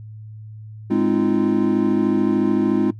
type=chord; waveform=triangle; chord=F minor seventh; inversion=first; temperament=equal with one note detuned; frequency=207.7 / 261.6 / 311.1 / 344.6 Hz; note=Ab3 / C4 / Eb4 / F4; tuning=0 / 0 / 0 / -23 cents; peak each=-19 dBFS; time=0.9-2.91 s; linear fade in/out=10 ms; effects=noise-tail reverb RT60 0.1 s tail -17 dB re dry + added 108 Hz sine -34 dBFS peak until 2.99 s